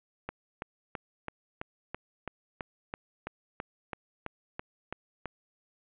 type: click train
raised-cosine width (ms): 0.5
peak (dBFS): -20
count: 16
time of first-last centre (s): 0.29-5.257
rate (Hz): 3.02
effects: resampled to 8000 Hz + 10-bit